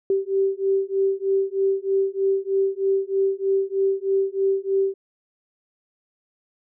sine beating tone pair, 387.4 / 390.6 Hz, G4 / G4, -20 / -6 cents, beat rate 3.2 Hz, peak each -22 dBFS, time 0.1-4.94 s, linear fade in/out 2 ms, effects none

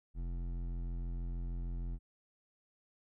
sine tone with hard clipping, 43.2 Hz, F1, 18 cents flat, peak -38 dBFS, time 0.14-1.99 s, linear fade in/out 50 ms, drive 12 dB, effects none

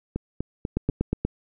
two click trains, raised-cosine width 3 ms, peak -14 / -10 dBFS, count 4 / 5, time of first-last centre 0.16-0.897 / 0.77-1.25 s, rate 4.07 / 8.33 Hz, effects none

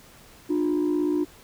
sine tone pair together, 299.8 / 356.5 Hz, D4 / F4, +36 / +36 cents, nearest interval minor third, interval 300 cents, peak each -21 / -23 dBFS, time 0.49-1.25 s, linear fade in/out 20 ms, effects tanh soft clip ceiling -18 dBFS + pink hiss -51 dBFS RMS until 1.43 s

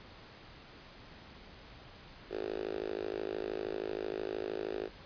5% pulse tone with high-pass filter, 53 Hz, G#1, 36 cents sharp, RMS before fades -38 dBFS, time 2.29-4.9 s, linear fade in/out 50 ms, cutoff 390 Hz, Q 4.8, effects pink hiss -53 dBFS RMS until 5.05 s + resampled to 11025 Hz

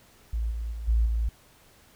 sine tone with level steps, 56.4 Hz, A1, 44 cents sharp, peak -25 / -29 / -32 / -19 / -23 dBFS, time 0.33-1.29 s, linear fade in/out 5 ms, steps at 0.5 / 0.71 / 0.87 / 1.05 s, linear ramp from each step 20 ms, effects pink hiss -57 dBFS RMS until 1.95 s

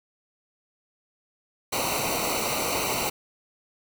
pink noise with comb filter, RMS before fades -27 dBFS, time 1.72-3.1 s, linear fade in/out 10 ms, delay 0.59 ms, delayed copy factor -0.9, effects none

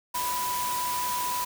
sine tone in noise, 987.8 Hz, B5, in tune, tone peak -28 dBFS, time 0.14-1.45 s, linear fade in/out 10 ms, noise white, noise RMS -33 dBFS, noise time 0.14-1.45 s, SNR +2 dB, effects none

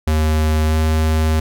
square tone with pitch glide, 77.78 to 78.73 Hz, D#2 to D#2, 0 to +21 cents, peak -14 dBFS, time 0.07-1.4 s, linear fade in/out 5 ms, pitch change +21 cents, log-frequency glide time 0.66-0.75 s, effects none

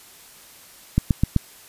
click train, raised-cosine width 5 ms, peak -4 dBFS, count 4, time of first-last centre 0.98-1.363 s, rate 7.83 Hz, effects white hiss -47 dBFS RMS until 1.68 s + resampled to 32000 Hz

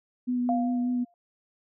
sine tone with vibrato, 247 Hz, B3, in tune, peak -24 dBFS, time 0.27-1.05 s, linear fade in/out 20 ms, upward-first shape sine, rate 5.1 Hz, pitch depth 16 cents each way
sine tone with exponential decay, 698.5 Hz, F5, in tune, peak -23 dBFS, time 0.49-1.14 s, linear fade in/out 1 ms, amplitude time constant 140 ms
effects none

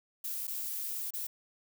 violet noise with dropouts, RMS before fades -37 dBFS, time 0.24-1.27 s, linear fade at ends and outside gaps 5 ms, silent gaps 0.471-0.477 / 1.107-1.136 s, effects none

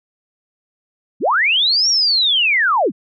sine linear two-way sweep, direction up then down, 138.59 to 5690 to 138.59 Hz, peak -12 dBFS, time 1.2-2.92 s, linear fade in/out 50 ms, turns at 1.89 s, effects none

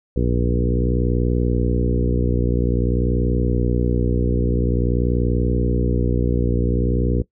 harmonic tone with a mistuned harmonic, 60.5 Hz, B1, 35 cents flat, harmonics 1 / 2 / 3 / 4 / 5 / 6 / 7 / 8, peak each -20 / -23 / -25 / -26 / -27 / -28 / -28 / -29 dBFS, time 0.16-7.22 s, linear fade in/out 5 ms, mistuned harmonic 1, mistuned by +23 cents, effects noise-tail reverb RT60 0.1 s tail -19 dB re dry

